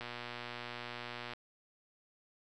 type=click train; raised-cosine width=0.3 ms; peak=-26 dBFS; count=160; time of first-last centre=0.01-1.335 s; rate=120 Hz; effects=none